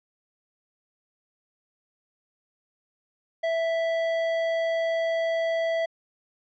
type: tone with hard clipping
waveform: sine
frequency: 659.3 Hz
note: E5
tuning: in tune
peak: -25 dBFS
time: 3.43-5.86 s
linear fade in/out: 10 ms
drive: 16 dB
effects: low-pass 3000 Hz 12 dB/octave